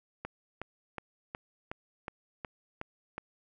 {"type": "click train", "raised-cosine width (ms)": 0.5, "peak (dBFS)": -22, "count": 9, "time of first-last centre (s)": [0.25, 3.18], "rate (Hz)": 2.73, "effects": []}